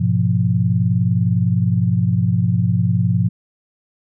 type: chord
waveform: sine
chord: F diminished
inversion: first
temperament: equal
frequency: 103.83 / 123.47 / 174.61 Hz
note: Ab2 / Cb3 / F3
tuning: 0 / 0 / 0 cents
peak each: -18 dBFS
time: 0-3.29 s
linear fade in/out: 10 ms
effects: none